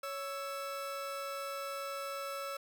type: tone pair together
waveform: 40% pulse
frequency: 557 / 1323.3 Hz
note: C#5 / E6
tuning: +8 / +6 cents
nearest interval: octave + minor third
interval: 1498 cents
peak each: -40 / -40 dBFS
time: 0.03-2.57 s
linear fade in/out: 5 ms
effects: none